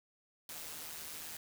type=noise with amplitude modulation; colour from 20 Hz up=white; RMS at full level=-43 dBFS; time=0.49-1.37 s; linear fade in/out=2 ms; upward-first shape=sine; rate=158 Hz; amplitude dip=60%; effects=none